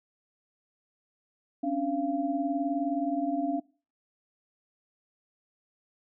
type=tone cluster; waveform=sine; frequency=269.5 / 288.8 / 687 Hz; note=C#4 / D4 / F5; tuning=-49 / -29 / -29 cents; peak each=-32 / -29 / -32 dBFS; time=1.63-3.6 s; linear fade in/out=10 ms; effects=noise-tail reverb RT60 0.4 s tail -24 dB re dry